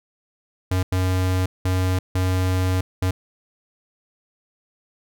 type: tone bursts at uneven times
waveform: square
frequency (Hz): 92.5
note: F#2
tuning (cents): 0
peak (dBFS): -19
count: 5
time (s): 0.71-0.83 / 0.92-1.46 / 1.65-1.99 / 2.15-2.81 / 3.02-3.11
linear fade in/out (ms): 5
effects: none